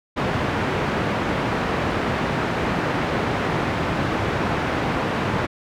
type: band-pass noise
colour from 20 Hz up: pink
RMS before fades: -23 dBFS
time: 0.16-5.47 s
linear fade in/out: 20 ms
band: 100 to 2000 Hz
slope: 12 dB/octave
effects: none